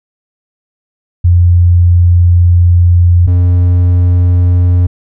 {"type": "tone pair in turn", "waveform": ["sine", "triangle"], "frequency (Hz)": [87.6, 88.82], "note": ["F2", "F2"], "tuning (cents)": [6, 30], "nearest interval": "unison", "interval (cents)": 24, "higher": "second", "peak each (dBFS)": -3, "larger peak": "neither", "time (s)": [[1.24, 3.27], [3.27, 4.87]], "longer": "first", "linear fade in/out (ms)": 10, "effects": []}